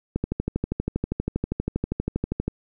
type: click train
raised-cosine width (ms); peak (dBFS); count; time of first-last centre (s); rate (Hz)
3; -11; 30; 0.16-2.48; 12.5
effects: none